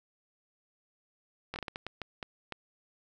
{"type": "slowing click train", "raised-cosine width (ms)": 0.3, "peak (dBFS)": -21, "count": 10, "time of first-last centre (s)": [1.54, 2.523], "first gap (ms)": 20, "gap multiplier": 1.4, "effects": []}